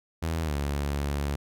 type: tone with pitch glide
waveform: sawtooth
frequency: 81.5 to 71.36 Hz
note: E2 to D2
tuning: -19 to -49 cents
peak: -23 dBFS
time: 0.22-1.36 s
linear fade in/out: 10 ms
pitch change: -230 cents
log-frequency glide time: 0.43-0.54 s
effects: none